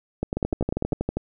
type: two click trains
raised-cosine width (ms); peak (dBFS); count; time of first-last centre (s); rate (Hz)
2; -11 / -11; 11 / 8; 0.37-1.17 / 0.23-0.923; 12.5 / 10.1
effects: none